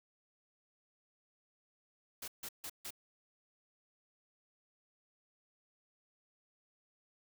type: noise bursts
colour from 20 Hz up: white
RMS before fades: -44 dBFS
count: 4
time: 2.22-2.906 s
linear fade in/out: 5 ms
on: 59 ms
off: 150 ms
effects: none